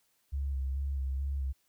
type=tone with vibrato; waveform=sine; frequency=68 Hz; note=C#2; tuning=33 cents flat; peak=-30 dBFS; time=0.32-1.53 s; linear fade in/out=20 ms; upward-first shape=square; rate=2.3 Hz; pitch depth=33 cents each way; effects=white hiss -73 dBFS RMS until 1.68 s